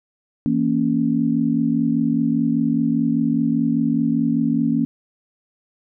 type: chord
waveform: sine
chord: A# diminished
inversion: second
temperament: equal with one note detuned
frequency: 164.81 / 233.1 / 278.1 Hz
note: E3 / A#3 / C#4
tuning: 0 / 0 / +6 cents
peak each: -24 / -19 / -20 dBFS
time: 0.46-4.85 s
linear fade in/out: 0 ms
effects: none